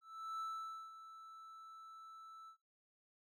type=tone with ADSR envelope; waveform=triangle; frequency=1318.5 Hz; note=E6; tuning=in tune; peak=-38 dBFS; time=0.01-2.57 s; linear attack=390 ms; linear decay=510 ms; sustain=-13 dB; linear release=87 ms; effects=noise-tail reverb RT60 0.2 s tail -21 dB re dry